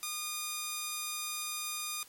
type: tone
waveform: 5% pulse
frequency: 1220 Hz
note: D#6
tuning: 34 cents flat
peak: -23 dBFS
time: 0.03-2.03 s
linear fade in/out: 0 ms
effects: white hiss -57 dBFS RMS until 2.08 s + MP3 64 kbps